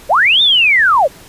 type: linear two-way sweep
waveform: sine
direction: up then down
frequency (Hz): 480 to 3679 to 480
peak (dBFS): -7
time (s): 0.09-1.08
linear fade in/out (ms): 20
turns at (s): 0.42
effects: pink hiss -39 dBFS RMS until 1.28 s + resampled to 32000 Hz